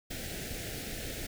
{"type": "band-stop noise", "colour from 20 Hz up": "pink", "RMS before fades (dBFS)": -39, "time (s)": [0.1, 1.27], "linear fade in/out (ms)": 10, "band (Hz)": [740, 1500], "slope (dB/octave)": 48, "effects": []}